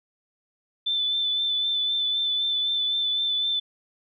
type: tone with vibrato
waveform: sine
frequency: 3520 Hz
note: A7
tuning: in tune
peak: -22 dBFS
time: 0.86-3.6 s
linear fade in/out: 10 ms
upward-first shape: sine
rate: 3.9 Hz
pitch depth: 22 cents each way
effects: none